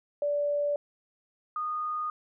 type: tone pair in turn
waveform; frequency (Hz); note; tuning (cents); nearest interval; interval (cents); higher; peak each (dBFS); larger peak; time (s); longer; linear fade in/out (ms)
sine; 581 / 1231.1; D5 / D#6; -19 / -19; octave + minor second; 1300; second; -25 / -29; first; 0.22-0.76 / 1.56-2.1; neither; 2
effects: none